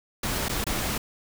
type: noise with dropouts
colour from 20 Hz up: pink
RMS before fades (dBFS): -28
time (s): 0.23-0.98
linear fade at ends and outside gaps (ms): 5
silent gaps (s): 0.485-0.493 / 0.642-0.666
effects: none